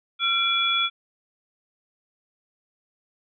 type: tone cluster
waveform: sine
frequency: 1363 / 2363 / 3392 Hz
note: F6 / D7 / G#7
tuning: -43 / +10 / +36 cents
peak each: -26 / -26 / -22 dBFS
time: 0.19-0.9 s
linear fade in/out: 50 ms
effects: none